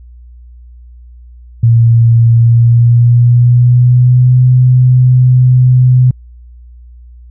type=tone with pitch glide; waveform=sine; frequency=116 to 126.5 Hz; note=A#2 to B2; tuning=-8 to +42 cents; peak=-3 dBFS; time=1.63-6.11 s; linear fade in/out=5 ms; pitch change=+150 cents; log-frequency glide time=2.32-4.43 s; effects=added 60 Hz sine -32 dBFS peak until 7.3 s